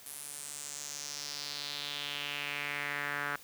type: tone with band-pass filter sweep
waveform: sawtooth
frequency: 144.6 Hz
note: D3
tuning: 27 cents flat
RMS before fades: -39 dBFS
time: 0.06-3.36 s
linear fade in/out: 2 ms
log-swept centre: 11000 to 1500 Hz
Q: 3.2
effects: white hiss -54 dBFS RMS until 3.43 s